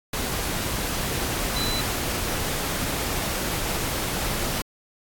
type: tone in noise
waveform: sine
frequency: 4003 Hz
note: B7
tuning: 23 cents sharp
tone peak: -27 dBFS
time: 1.56-1.81 s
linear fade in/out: 5 ms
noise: pink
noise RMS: -27 dBFS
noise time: 0.13-4.62 s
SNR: -3 dB
effects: AAC 64 kbps